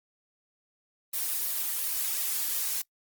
blue noise with flanger, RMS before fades -30 dBFS, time 1.13-2.82 s, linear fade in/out 10 ms, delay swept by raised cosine 1.6 to 3.3 ms, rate 2.8 Hz, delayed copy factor +0.6, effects noise-tail reverb RT60 0.1 s tail -24 dB re dry + Opus 24 kbps

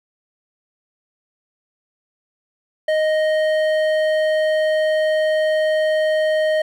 sine tone with hard clipping, 622.3 Hz, D#5, in tune, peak -17 dBFS, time 2.88-6.62 s, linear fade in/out 5 ms, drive 10 dB, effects none

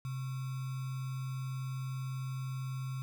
sine tone with sample-and-hold, 130.9 Hz, C3, 1 cent sharp, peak -35 dBFS, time 0.05-3.02 s, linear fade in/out 0 ms, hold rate 1225 Hz, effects none

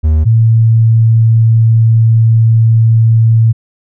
triangle / sine tone pair in turn, 77.9 / 113.14 Hz, D#2 / A2, +3 / +49 cents, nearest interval tritone, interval 646 cents, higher second, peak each -4 dBFS, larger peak neither, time 0.03-0.25 / 0.25-3.53 s, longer second, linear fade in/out 20 ms, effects none

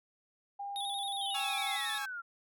sine tone with pitch glide, 803 to 786.9 Hz, G5 to G5, +41 to +6 cents, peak -37 dBFS, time 0.59-1.77 s, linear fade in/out 10 ms, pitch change -35 cents, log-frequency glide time 0.77-1.55 s
square tone with vibrato, 3582 Hz, A7, 30 cents sharp, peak -37 dBFS, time 0.76-1.98 s, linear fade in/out 0 ms, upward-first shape square, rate 11 Hz, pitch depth 67 cents each way
sine exponential sweep, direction down, 3282 to 1357 Hz, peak -38 dBFS, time 1.19-2.22 s, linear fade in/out 20 ms
sawtooth chord, C# minor, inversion second, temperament equal, 830.6 / 1108.7 / 1318.5 Hz, G#5 / C#6 / E6, 0 / 0 / 0 cents, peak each -36 / -40 / -39 dBFS, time 1.34-2.06 s, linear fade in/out 10 ms
effects none

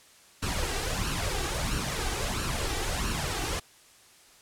pink noise with flanger, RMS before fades -30 dBFS, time 0.42-3.6 s, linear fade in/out 10 ms, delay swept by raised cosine 0.7 to 2.6 ms, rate 1.5 Hz, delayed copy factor +0.6, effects white hiss -56 dBFS RMS until 4.41 s + low-pass 10000 Hz 12 dB/octave

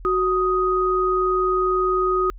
sine tone pair together, 371.3 / 1249 Hz, F#4 / D#6, +6 / +6 cents, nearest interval octave + major sixth, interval 2100 cents, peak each -20 dBFS, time 0.05-2.3 s, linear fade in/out 0 ms, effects added 42 Hz sine -36 dBFS peak until 2.38 s

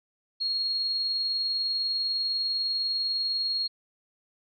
sine tone with tremolo, 4286 Hz, C8, 41 cents sharp, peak -24 dBFS, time 0.4-3.68 s, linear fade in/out 20 ms, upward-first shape triangle, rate 20 Hz, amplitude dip 30%, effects none

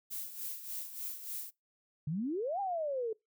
violet noise with tremolo, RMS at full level -39 dBFS, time 0.1-1.51 s, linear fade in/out 20 ms, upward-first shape sine, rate 3.4 Hz, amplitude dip 65%
sine exponential two-way sweep, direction up then down, 140 to 818 to 429.4 Hz, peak -32 dBFS, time 2.07-3.13 s, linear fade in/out 5 ms, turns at 2.6 s
effects noise-tail reverb RT60 0.2 s tail -24 dB re dry

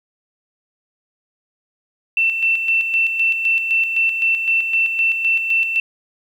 sine tone with tremolo, 2683 Hz, E7, 30 cents sharp, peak -13 dBFS, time 2.17-5.8 s, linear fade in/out 2 ms, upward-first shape square, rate 3.9 Hz, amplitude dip 50%, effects 8-bit

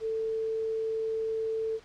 sine tone with quantisation, 444.3 Hz, A4, 17 cents sharp, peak -28 dBFS, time 0-1.8 s, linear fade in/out 50 ms, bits 9, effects pink hiss -56 dBFS RMS until 1.84 s + low-pass 5000 Hz 12 dB/octave

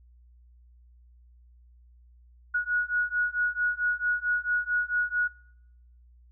sine beating tone pair, 1455 / 1459.5 Hz, F#6 / F#6, -29 / -24 cents, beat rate 4.5 Hz, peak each -28 dBFS, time 2.54-5.28 s, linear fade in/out 10 ms, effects noise-tail reverb RT60 0.8 s tail -24 dB re dry + added 60 Hz sine -53 dBFS peak until 6.31 s

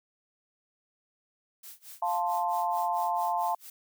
blue noise with tremolo, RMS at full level -45 dBFS, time 1.63-3.7 s, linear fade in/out 5 ms, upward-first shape sine, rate 4.5 Hz, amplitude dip 95%
sine chord, F major, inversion none, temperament equal, 698.5 / 880 / 1046.5 Hz, F5 / A5 / C6, 0 / 0 / 0 cents, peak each -30 / -29 / -33 dBFS, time 2.02-3.55 s, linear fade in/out 5 ms
effects none

